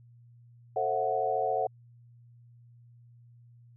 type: chord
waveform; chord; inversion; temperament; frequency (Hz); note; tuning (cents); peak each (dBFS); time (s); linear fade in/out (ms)
sine; F# half-diminished seventh; first; just; 444 / 532.8 / 666 / 740; A4 / C5 / E5 / F#5; +16 / +31 / +18 / 0; -33 / -33 / -33 / -29; 0.76-1.67; 5
effects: added 119 Hz sine -53 dBFS peak until 3.76 s